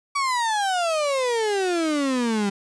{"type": "exponential sweep", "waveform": "35% pulse", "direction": "down", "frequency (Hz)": [1148, 196], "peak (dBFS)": -19, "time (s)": [0.15, 2.5], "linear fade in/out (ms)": 10, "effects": ["resampled to 22050 Hz"]}